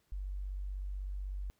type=tone; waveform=sine; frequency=48.06 Hz; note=G1; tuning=34 cents flat; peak=-36 dBFS; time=0.12-1.5 s; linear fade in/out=0 ms; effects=pink hiss -75 dBFS RMS until 1.59 s